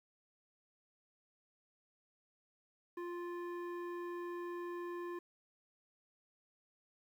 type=tone with low-pass filter; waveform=square; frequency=349.2 Hz; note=F4; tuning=in tune; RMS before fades=-43 dBFS; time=2.97-5.19 s; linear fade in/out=5 ms; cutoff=1500 Hz; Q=1.3; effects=11-bit